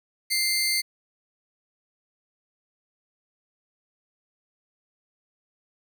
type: tone pair together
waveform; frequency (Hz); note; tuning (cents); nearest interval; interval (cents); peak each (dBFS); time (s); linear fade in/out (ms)
sawtooth; 2093 / 4549; C7 / C#8; 0 / +44; octave + minor second; 1344; -22; 0.3-0.82; 20
effects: none